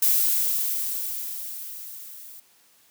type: noise with level ramp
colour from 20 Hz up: violet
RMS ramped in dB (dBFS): -19 to -44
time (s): 0.02-2.4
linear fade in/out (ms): 5
effects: white hiss -59 dBFS RMS until 2.9 s + high-pass 100 Hz 12 dB/octave